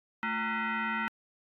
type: tone with frequency modulation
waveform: sine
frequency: 220.8 Hz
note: A3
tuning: 6 cents sharp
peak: -29 dBFS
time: 0.23-1.08 s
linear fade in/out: 0 ms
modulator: 570 Hz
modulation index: 3.6
effects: AAC 48 kbps